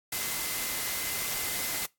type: tone in noise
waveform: sine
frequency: 2057 Hz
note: C7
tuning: 30 cents flat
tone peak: -41 dBFS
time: 0.12-1.86 s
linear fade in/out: 5 ms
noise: white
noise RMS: -32 dBFS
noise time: 0.12-1.86 s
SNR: -12 dB
effects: noise-tail reverb RT60 0.2 s tail -22 dB re dry + AAC 64 kbps